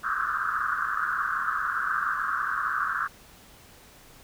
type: band-pass noise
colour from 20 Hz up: white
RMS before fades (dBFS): -28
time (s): 0.03-3.08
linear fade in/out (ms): 20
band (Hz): 1100 to 1600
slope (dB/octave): 96
effects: pink hiss -52 dBFS RMS until 4.23 s